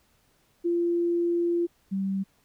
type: tone pair in turn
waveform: sine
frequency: 343.9 / 193.79 Hz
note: F4 / G3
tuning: -27 / -20 cents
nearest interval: minor seventh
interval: 993 cents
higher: first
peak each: -22 / -25 dBFS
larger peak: first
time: 0.64-1.67 / 1.91-2.24 s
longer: first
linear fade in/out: 20 ms
effects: pink hiss -66 dBFS RMS until 2.44 s